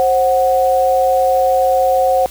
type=tone pair together; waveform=sine; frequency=529 / 740 Hz; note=C5 / F#5; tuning=+19 / 0 cents; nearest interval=tritone; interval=581 cents; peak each=-13 dBFS; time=0-2.26 s; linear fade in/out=0 ms; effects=added 60 Hz sine -37 dBFS peak until 2.3 s + white hiss -36 dBFS RMS until 2.3 s